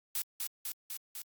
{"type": "noise with echo", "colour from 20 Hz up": "blue", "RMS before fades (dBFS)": -34, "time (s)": [0.15, 0.22], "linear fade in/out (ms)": 2, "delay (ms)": 250, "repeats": 4, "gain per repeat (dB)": -2, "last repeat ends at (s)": 1.22, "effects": ["Opus 48 kbps"]}